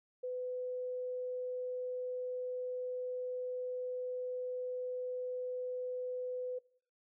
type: tone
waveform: sine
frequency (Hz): 502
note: B4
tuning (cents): +28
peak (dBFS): -36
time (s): 0.23-6.59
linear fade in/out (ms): 10
effects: noise-tail reverb RT60 0.6 s tail -22 dB re dry